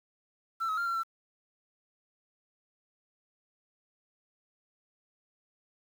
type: tone with pitch steps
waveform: sine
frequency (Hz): 1341 / 1278 / 1391 / 1365 / 1344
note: E6 / D#6 / F6 / F6 / E6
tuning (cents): +29 / +46 / -7 / -40 / +33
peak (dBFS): -26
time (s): 0.6-1.035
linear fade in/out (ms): 20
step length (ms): 87
effects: tanh soft clip ceiling -28 dBFS + 9-bit